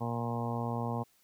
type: harmonic tone with a mistuned harmonic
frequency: 117.8 Hz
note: A#2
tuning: 19 cents sharp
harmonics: 1 / 2 / 3 / 4 / 5 / 6 / 7 / 8 / 9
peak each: -35 / -37 / -47 / -41 / -44 / -43 / -41 / -43 / -44 dBFS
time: 0-1.04 s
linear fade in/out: 20 ms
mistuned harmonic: 1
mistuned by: +20 cents
effects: white hiss -68 dBFS RMS until 1.23 s